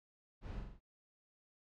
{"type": "noise with echo", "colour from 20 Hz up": "brown", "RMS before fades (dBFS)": -45, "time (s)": [0.41, 0.63], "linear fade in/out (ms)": 50, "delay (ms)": 44, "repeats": 4, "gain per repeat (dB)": -4, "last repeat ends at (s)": 0.806, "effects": ["low-pass 4000 Hz 12 dB/octave"]}